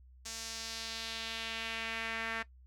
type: tone with band-pass filter sweep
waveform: sawtooth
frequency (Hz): 225.8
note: A3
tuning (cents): +45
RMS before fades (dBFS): -40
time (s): 0.25-2.43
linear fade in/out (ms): 10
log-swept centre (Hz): 6500 to 1800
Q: 1.8
effects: noise-tail reverb RT60 0.1 s tail -17 dB re dry + added 63 Hz sine -55 dBFS peak until 2.66 s